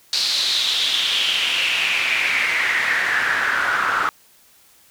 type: noise with band-pass filter sweep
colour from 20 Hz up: pink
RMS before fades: -20 dBFS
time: 0.13-4.09 s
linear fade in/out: 0 ms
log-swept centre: 4400 to 1300 Hz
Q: 5.1
effects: white hiss -53 dBFS RMS until 4.9 s